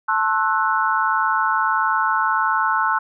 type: chord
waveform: sine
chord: F# half-diminished seventh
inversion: first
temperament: equal with one note detuned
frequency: 880 / 1072.8 / 1318.5 / 1480 Hz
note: A5 / C6 / E6 / F#6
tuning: 0 / +43 / 0 / 0 cents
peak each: -22 dBFS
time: 0.08-2.99 s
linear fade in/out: 10 ms
effects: none